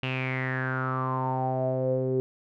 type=tone with low-pass filter sweep; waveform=sawtooth; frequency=130 Hz; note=C3; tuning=11 cents flat; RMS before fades=-28 dBFS; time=0.03-2.2 s; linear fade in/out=0 ms; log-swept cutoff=2800 to 400 Hz; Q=8.6; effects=none